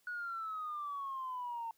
sine exponential sweep, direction down, 1470 to 905 Hz, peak -37 dBFS, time 0.07-1.71 s, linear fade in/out 2 ms, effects tanh soft clip ceiling -33 dBFS + white hiss -73 dBFS RMS until 1.77 s

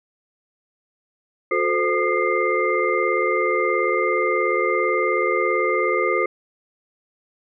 sine tone cluster, 361.5 / 439.9 / 517 / 1218 / 2097 Hz, F#4 / A4 / C5 / D#6 / C7, -40 / 0 / -21 / -37 / +3 cents, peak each -24 dBFS, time 1.51-6.26 s, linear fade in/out 5 ms, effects none

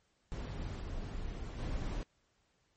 brown noise with level steps, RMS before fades -39 / -41 / -37 dBFS, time 0.32-2.03 s, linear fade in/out 0 ms, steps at 0.8 / 1.58 s, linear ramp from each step 10 ms, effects pink hiss -75 dBFS RMS until 2.76 s + MP3 32 kbps

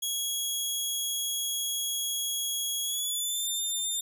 15% pulse tone with pitch glide, 3322 to 3602 Hz, G#7 to A7, 0 to +40 cents, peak -22 dBFS, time 0.02-4.01 s, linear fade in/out 10 ms, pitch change +140 cents, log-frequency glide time 2.83-3.49 s, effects none

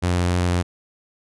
sawtooth tone with vibrato, 88.7 Hz, F2, 27 cents sharp, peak -14 dBFS, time 0.02-0.63 s, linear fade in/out 20 ms, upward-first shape triangle, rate 3.5 Hz, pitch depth 9 cents each way, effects resampled to 24000 Hz

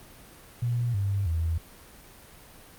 sine tone with pitch steps, 120 / 99.17 / 81.96 Hz, B2 / G2 / E2, -49 / +21 / -9 cents, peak -24 dBFS, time 0.62-1.58 s, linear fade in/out 5 ms, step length 320 ms, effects pink hiss -50 dBFS RMS until 2.78 s + Opus 32 kbps

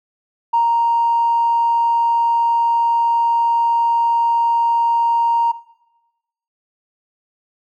triangle tone with tanh clipping, 932.3 Hz, A#5, in tune, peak -12 dBFS, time 0.53-5.52 s, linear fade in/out 10 ms, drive 4 dB, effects noise-tail reverb RT60 1.0 s tail -18 dB re dry

